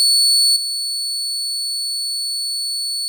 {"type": "tone with level steps", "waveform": "35% pulse", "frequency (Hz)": 4435, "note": "C#8", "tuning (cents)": 0, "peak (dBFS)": [-10, -19], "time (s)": [0, 3.08], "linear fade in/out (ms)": 0, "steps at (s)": 0.56, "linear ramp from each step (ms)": 5, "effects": []}